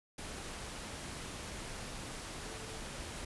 sine tone in noise, 441.9 Hz, A4, 7 cents sharp, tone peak -51 dBFS, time 2.45-2.8 s, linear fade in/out 5 ms, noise pink, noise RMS -44 dBFS, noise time 0.18-3.25 s, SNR -10 dB, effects resampled to 24000 Hz

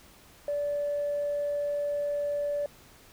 sine tone, 580 Hz, D5, 22 cents flat, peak -26 dBFS, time 0.48-2.66 s, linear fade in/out 2 ms, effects tanh soft clip ceiling -23 dBFS + pink hiss -55 dBFS RMS until 3.12 s

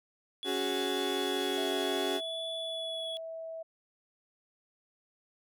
triangle tone with vibrato, 3400 Hz, G#7, 40 cents sharp, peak -35 dBFS, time 0.43-3.17 s, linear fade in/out 0 ms, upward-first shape sine, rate 0.61 Hz, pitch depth 18 cents each way
35% pulse chord, C# suspended fourth, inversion none, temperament equal, 277.2 / 370 / 415.3 Hz, C#4 / F#4 / G#4, 0 / 0 / 0 cents, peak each -35 / -32 / -34 dBFS, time 0.44-2.21 s, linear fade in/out 50 ms
sine tone with pitch glide, 656 to 651.5 Hz, E5 to E5, -9 to -20 cents, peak -38 dBFS, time 1.57-3.63 s, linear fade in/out 10 ms, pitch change -11 cents, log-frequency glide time 2.42-3.46 s
effects none

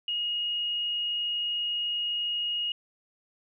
sine tone with frequency modulation, 2874 Hz, F7, 49 cents sharp, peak -27 dBFS, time 0.08-2.72 s, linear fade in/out 2 ms, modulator 22.9 Hz, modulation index 0.25, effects none

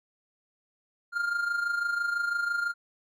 triangle tone with amplitude modulation, 1403 Hz, F6, 8 cents sharp, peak -22 dBFS, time 1.12-2.74 s, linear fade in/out 50 ms, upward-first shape sine, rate 26 Hz, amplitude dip 60%, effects none

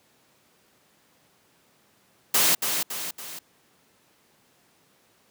white noise with echo, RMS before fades -20 dBFS, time 2.34-2.55 s, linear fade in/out 5 ms, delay 280 ms, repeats 3, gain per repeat -6 dB, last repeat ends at 3.39 s, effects pink hiss -62 dBFS RMS until 5.3 s + high-pass 150 Hz 12 dB/octave

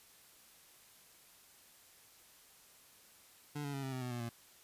25% pulse tone with pitch steps, 146.83 / 142.16 / 137.63 / 133.25 / 129.01 / 124.9 / 120.93 / 117.08 Hz, D3 / C#3 / C#3 / C3 / C3 / B2 / B2 / A#2, 0 / +44 / -12 / +32 / -24 / +20 / -36 / +8 cents, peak -35 dBFS, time 3.55-4.294 s, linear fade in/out 10 ms, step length 93 ms, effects white hiss -62 dBFS RMS until 4.63 s + resampled to 32000 Hz

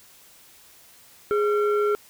sine tone pair together, 415.3 / 1365.8 Hz, G#4 / F6, 0 / -39 cents, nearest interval octave + major sixth, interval 2061 cents, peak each -18 / -24 dBFS, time 1.31-1.95 s, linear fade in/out 0 ms, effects tanh soft clip ceiling -16 dBFS + white hiss -52 dBFS RMS until 2.09 s

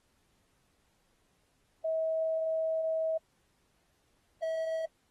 sine / triangle tone pair in turn, 643 / 646.1 Hz, E5 / E5, -43 / -35 cents, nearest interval unison, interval 8 cents, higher second, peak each -28 dBFS, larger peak neither, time 1.84-3.18 / 4.42-4.86 s, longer first, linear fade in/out 10 ms, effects pink hiss -73 dBFS RMS until 5.1 s + AAC 32 kbps

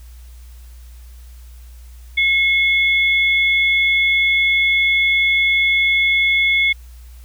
sine tone pair together, 2174 / 3443 Hz, C#7 / A7, -34 / -38 cents, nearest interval minor sixth, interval 796 cents, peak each -13 / -21 dBFS, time 2.17-6.73 s, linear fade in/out 10 ms, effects added 60 Hz sine -36 dBFS peak until 7.24 s + white hiss -52 dBFS RMS until 7.24 s

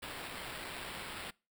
white noise with sample-and-hold, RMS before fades -44 dBFS, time 0.02-1.31 s, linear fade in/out 10 ms, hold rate 6300 Hz, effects noise-tail reverb RT60 0.3 s tail -24 dB re dry

